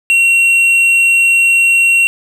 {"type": "tone with tanh clipping", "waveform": "sine", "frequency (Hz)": 2736, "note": "F7", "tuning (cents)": -36, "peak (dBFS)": -8, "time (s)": [0.1, 2.07], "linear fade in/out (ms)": 0, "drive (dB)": 6, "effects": []}